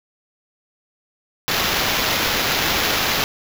white noise with sample-and-hold, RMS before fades -20 dBFS, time 1.48-3.24 s, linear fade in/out 0 ms, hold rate 8820 Hz, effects none

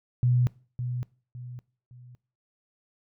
sine tone with echo, 123.5 Hz, B2, in tune, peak -19 dBFS, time 0.23-0.47 s, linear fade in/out 0 ms, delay 560 ms, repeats 3, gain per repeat -9 dB, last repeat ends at 2.15 s, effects noise-tail reverb RT60 0.4 s tail -22 dB re dry

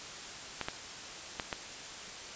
clicks, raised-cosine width 0.3 ms, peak -17 dBFS, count 4, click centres 0.613 / 0.685 / 1.398 / 1.528 s, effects white hiss -44 dBFS RMS until 2.35 s + resampled to 16000 Hz

